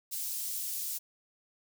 white high-pass noise, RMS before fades -36 dBFS, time 0.11-0.99 s, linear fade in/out 20 ms, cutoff 5800 Hz, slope 12 dB/octave, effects none

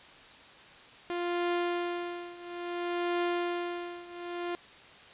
sawtooth tone with tremolo, 349.2 Hz, F4, in tune, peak -23 dBFS, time 1.1-4.55 s, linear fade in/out 0 ms, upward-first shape triangle, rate 0.59 Hz, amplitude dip 90%, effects white hiss -52 dBFS RMS until 5.13 s + resampled to 8000 Hz

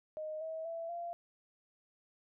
sine tone with pitch steps, 620 / 641.9 / 664.5 / 687.9 Hz, D#5 / E5 / E5 / F5, -6 / -46 / +14 / -26 cents, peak -38 dBFS, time 0.17-1.13 s, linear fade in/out 0 ms, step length 240 ms, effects none

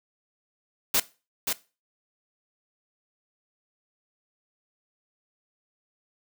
white noise with echo, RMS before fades -22 dBFS, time 0.94-1 s, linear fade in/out 5 ms, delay 530 ms, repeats 1, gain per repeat -5 dB, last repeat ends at 1.53 s, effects noise-tail reverb RT60 0.3 s tail -18 dB re dry

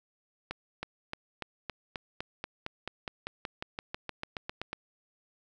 accelerating click train, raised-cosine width 0.3 ms, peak -19 dBFS, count 22, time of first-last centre 0.51-4.73 s, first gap 320 ms, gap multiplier 0.95, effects none

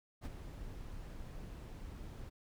brown noise with ADSR envelope, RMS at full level -39 dBFS, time 0.21-2.3 s, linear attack 46 ms, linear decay 21 ms, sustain -8 dB, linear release 18 ms, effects none

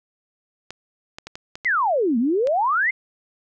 clicks, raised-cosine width 0.2 ms, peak -17 dBFS, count 7, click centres 0.706 / 1.185 / 1.27 / 1.355 / 1.555 / 1.648 / 2.472 s
sine exponential two-way sweep, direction down then up, 2157 to 220 to 2157 Hz, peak -17 dBFS, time 1.65-2.91 s, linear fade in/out 10 ms, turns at 2.18 s
effects none

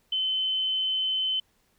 sine tone, 3057 Hz, G7, 44 cents flat, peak -24 dBFS, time 0.12-1.4 s, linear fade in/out 5 ms, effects pink hiss -68 dBFS RMS until 1.78 s

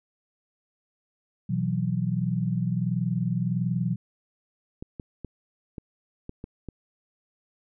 sine chord, B suspended fourth, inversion none, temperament equal, 123.47 / 164.81 / 185 Hz, B2 / E3 / F#3, 0 / 0 / 0 cents, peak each -28 dBFS, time 1.49-3.96 s, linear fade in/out 10 ms
clicks, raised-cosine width 3 ms, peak -23 dBFS, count 7, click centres 4.825 / 4.998 / 5.247 / 5.782 / 6.294 / 6.441 / 6.687 s
effects none

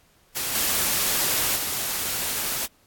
white noise with level steps, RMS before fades -27 / -23 / -27 dBFS, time 0.35-2.67 s, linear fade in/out 20 ms, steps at 0.55 / 1.56 s, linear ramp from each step 2 ms, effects pink hiss -60 dBFS RMS until 2.86 s + AAC 64 kbps

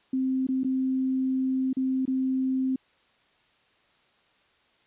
sine tone with dropouts, 261.6 Hz, C4, in tune, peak -23 dBFS, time 0.13-2.76 s, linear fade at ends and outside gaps 5 ms, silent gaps 0.469-0.487 / 0.635-0.645 / 1.731-1.768 / 2.055-2.077 s, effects white hiss -64 dBFS RMS until 4.86 s + resampled to 8000 Hz

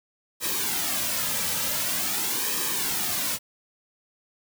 white noise with flanger, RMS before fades -27 dBFS, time 0.4-3.39 s, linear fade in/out 50 ms, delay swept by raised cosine 1.4 to 2.8 ms, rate 0.46 Hz, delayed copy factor -0.65, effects none

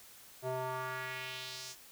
square tone with band-pass filter sweep, 129 Hz, C3, 24 cents flat, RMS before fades -40 dBFS, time 0.42-1.76 s, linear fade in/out 50 ms, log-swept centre 570 to 6700 Hz, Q 1.9, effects white hiss -56 dBFS RMS until 1.91 s

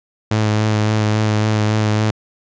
sawtooth tone with vibrato, 107.4 Hz, A2, 41 cents flat, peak -10 dBFS, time 0.31-2.11 s, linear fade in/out 5 ms, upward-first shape sine, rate 3.6 Hz, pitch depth 19 cents each way, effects resampled to 16000 Hz

